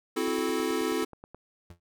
square chord, F# half-diminished seventh, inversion second, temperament equal with one note detuned, 261.6 / 329.6 / 370 / 433.7 Hz, C4 / E4 / F#4 / A4, 0 / 0 / 0 / -25 cents, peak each -34 / -32 / -34 / -32 dBFS, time 0.16-1.05 s, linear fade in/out 10 ms
click train, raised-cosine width 1 ms, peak -31 dBFS, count 11, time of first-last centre 0.28-1.346 s, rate 9.38 Hz
35% pulse tone with exponential decay, 86.1 Hz, F2, 24 cents flat, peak -40 dBFS, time 1.7-1.8 s, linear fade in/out 5 ms, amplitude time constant 21 ms
effects none

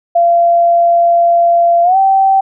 sine tone with pitch glide, 686 to 774.5 Hz, F5 to G5, -31 to -21 cents, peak -6 dBFS, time 0.15-2.41 s, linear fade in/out 10 ms, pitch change +210 cents, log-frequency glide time 1.83-1.97 s, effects none

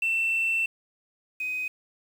sine tone pair in turn, 2683 / 2511 Hz, E7 / D#7, +30 / +15 cents, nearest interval minor second, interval 115 cents, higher first, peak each -21 / -27 dBFS, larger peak first, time 0.02-0.66 / 1.4-1.68 s, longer first, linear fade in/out 5 ms, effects tanh soft clip ceiling -20 dBFS + 8-bit

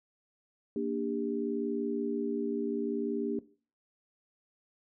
sine chord, G minor, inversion first, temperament equal with one note detuned, 233.1 / 293.7 / 399.3 Hz, Bb3 / D4 / G4, 0 / 0 / +32 cents, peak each -34 dBFS, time 0.76-3.39 s, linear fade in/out 2 ms, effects noise-tail reverb RT60 0.4 s tail -18 dB re dry

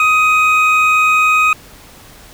triangle tone pair together, 1254 / 2508 Hz, D#6 / D#7, +13 / +13 cents, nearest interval octave, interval 1200 cents, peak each -10 dBFS, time 0-1.53 s, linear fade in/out 2 ms, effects pink hiss -40 dBFS RMS until 2.33 s

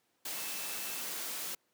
sine tone in noise, 2637 Hz, E7, in tune, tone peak -49 dBFS, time 0.35-1.02 s, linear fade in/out 5 ms, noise white, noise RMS -39 dBFS, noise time 0.25-1.55 s, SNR -13 dB, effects pink hiss -75 dBFS RMS until 1.73 s + high-pass 200 Hz 12 dB/octave

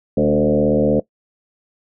sine tone with frequency modulation, 365 Hz, F#4, 24 cents flat, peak -12 dBFS, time 0.17-1 s, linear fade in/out 5 ms, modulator 76.4 Hz, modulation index 2.8, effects noise-tail reverb RT60 0.1 s tail -19 dB re dry

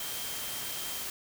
sine tone in noise, 3165 Hz, G7, 16 cents sharp, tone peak -44 dBFS, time 0-1.02 s, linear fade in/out 2 ms, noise white, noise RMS -37 dBFS, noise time 0-1.1 s, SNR -10 dB, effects none

